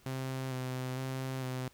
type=tone with vibrato; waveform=sawtooth; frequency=130 Hz; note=C3; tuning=11 cents flat; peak=-31 dBFS; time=0.06-1.68 s; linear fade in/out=2 ms; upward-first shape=square; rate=1.1 Hz; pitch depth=20 cents each way; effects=pink hiss -63 dBFS RMS until 1.73 s